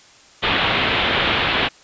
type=low-pass noise; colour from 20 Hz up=white; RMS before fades=-19 dBFS; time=0.42-1.69 s; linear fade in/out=20 ms; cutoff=3600 Hz; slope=48 dB/octave; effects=white hiss -48 dBFS RMS until 1.83 s + resampled to 16000 Hz